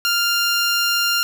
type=tone; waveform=15% pulse; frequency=1396.9 Hz; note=F6; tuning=in tune; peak=-10 dBFS; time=0.05-1.23 s; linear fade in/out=0 ms; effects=none